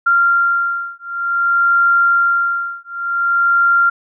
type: beating tone pair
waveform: sine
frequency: 1386 / 1386.54 Hz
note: F6 / F6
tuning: -14 / -13 cents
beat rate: 0.54 Hz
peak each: -15 dBFS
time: 0.06-3.9 s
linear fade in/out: 10 ms
effects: none